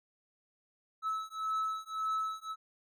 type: beating tone pair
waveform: triangle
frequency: 1300 / 1301.8 Hz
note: E6 / E6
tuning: -24 / -22 cents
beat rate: 1.8 Hz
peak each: -34 / -34 dBFS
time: 1.02-2.56 s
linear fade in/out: 50 ms
effects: none